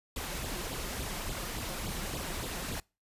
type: noise with flanger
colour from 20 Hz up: pink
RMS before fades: -37 dBFS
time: 0.16-2.8 s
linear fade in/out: 2 ms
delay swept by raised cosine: 0.24 to 5.74 ms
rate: 3.5 Hz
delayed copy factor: +0.75
effects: noise-tail reverb RT60 0.3 s tail -26 dB re dry + resampled to 32000 Hz